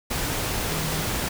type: tone in noise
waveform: sine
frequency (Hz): 156.2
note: D#3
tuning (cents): +7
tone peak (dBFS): -30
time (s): 0.71-1.03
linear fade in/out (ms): 10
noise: pink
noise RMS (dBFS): -27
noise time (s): 0.1-1.29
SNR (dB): -6
effects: none